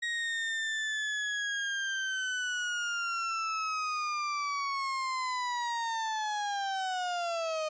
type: linear sweep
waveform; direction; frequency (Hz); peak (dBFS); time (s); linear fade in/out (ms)
35% pulse; down; 1890 to 615; -29; 0.02-7.69; 10
effects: resampled to 16000 Hz